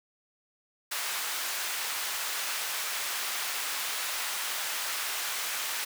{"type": "high-pass noise", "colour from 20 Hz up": "pink", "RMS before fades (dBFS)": -33, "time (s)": [0.91, 5.85], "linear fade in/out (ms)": 10, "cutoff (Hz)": 1200, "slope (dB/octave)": 12, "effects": []}